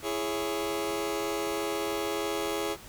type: chord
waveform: sawtooth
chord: C# minor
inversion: first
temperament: just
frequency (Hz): 332.6 / 415.8 / 554.4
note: E4 / G#4 / C#5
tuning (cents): +16 / +2 / 0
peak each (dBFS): -30 / -28 / -32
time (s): 0.02-2.77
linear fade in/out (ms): 50
effects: pink hiss -48 dBFS RMS until 2.88 s